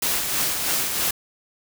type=noise with tremolo; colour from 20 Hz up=white; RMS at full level=-22 dBFS; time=0.02-1.11 s; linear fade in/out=5 ms; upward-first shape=sine; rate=3.1 Hz; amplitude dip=40%; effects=none